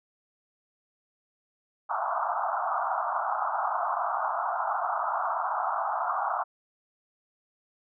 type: band-pass noise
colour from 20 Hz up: pink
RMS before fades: -29 dBFS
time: 1.89-6.44 s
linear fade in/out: 20 ms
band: 660 to 1400 Hz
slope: 96 dB/octave
effects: none